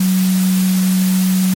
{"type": "tone in noise", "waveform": "sine", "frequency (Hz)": 186.4, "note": "F#3", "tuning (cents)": 13, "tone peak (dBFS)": -11, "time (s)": [0, 1.54], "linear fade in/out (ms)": 5, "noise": "white", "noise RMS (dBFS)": -25, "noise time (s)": [0, 1.54], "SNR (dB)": 11, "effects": ["MP3 64 kbps"]}